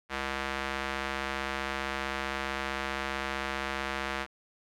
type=tone with band-pass filter; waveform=square; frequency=67.7 Hz; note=C#2; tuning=40 cents flat; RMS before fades=-34 dBFS; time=0.09-4.27 s; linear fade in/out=50 ms; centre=1800 Hz; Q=0.95; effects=none